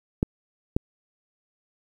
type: clicks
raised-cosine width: 3 ms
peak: -8 dBFS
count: 2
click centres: 0.229 / 0.765 s
effects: 8-bit